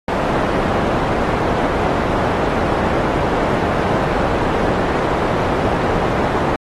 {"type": "low-pass noise", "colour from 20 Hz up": "white", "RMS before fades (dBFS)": -18, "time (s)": [0.08, 6.56], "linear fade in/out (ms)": 2, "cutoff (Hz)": 790, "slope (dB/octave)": 12, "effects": ["AAC 32 kbps"]}